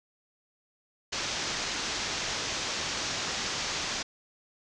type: low-pass noise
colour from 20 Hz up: white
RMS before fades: -33 dBFS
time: 1.12-4.03 s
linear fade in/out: 10 ms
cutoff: 6600 Hz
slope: 48 dB/octave
effects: none